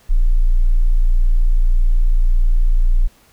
sine tone, 29.14 Hz, A#0, in tune, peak -9 dBFS, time 0.09-3.08 s, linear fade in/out 20 ms, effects pink hiss -52 dBFS RMS until 3.32 s

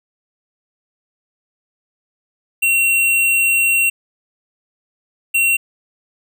square tone pair in turn, 2734 / 2734 Hz, F7 / F7, -37 / -37 cents, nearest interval unison, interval 0 cents, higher neither, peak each -13 dBFS, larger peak neither, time 2.62-3.9 / 5.34-5.57 s, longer first, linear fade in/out 10 ms, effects none

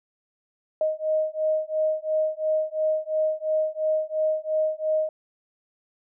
sine beating tone pair, 622.3 / 625.2 Hz, D#5 / D#5, 0 / +8 cents, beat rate 2.9 Hz, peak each -25 dBFS, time 0.81-5.09 s, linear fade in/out 2 ms, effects none

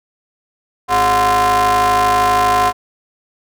45% pulse ring-modulated tone, 155.4 Hz, D#3, 2 cents flat, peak -8 dBFS, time 0.88-2.73 s, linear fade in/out 50 ms, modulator 881 Hz, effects none

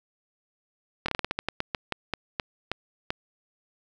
slowing click train, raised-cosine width 0.3 ms, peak -11 dBFS, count 16, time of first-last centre 1.06-3.105 s, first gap 24 ms, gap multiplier 1.22, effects 8-bit

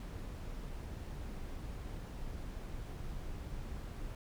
brown noise, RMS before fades -43 dBFS, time 0-4.15 s, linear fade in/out 2 ms, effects none

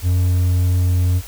triangle tone, 89.8 Hz, F2, 49 cents sharp, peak -11 dBFS, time 0.02-1.22 s, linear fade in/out 50 ms, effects added 50 Hz sine -36 dBFS peak until 1.27 s + white hiss -38 dBFS RMS until 1.27 s

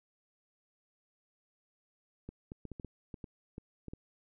clicks, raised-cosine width 3 ms, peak -30 dBFS, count 11, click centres 2.29 / 2.519 / 2.653 / 2.717 / 2.798 / 2.847 / 3.142 / 3.242 / 3.581 / 3.883 / 3.935 s, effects none

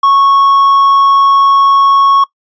triangle tone, 1104 Hz, C#6, 7 cents flat, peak -3 dBFS, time 0.03-2.24 s, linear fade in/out 5 ms, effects noise-tail reverb RT60 0.1 s tail -21 dB re dry + resampled to 16000 Hz

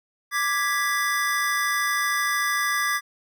square chord, G# diminished, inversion second, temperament equal, 1174.7 / 1661.2 / 1975.5 Hz, D6 / G#6 / B6, 0 / 0 / 0 cents, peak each -27 dBFS, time 0.31-3.01 s, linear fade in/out 50 ms, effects none

